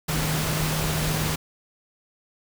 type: tone in noise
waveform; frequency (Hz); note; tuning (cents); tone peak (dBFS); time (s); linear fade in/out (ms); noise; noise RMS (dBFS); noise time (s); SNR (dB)
sine; 155.56; D#3; 0; -26; 0.08-1.36; 10; pink; -27; 0.08-1.36; -2
effects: none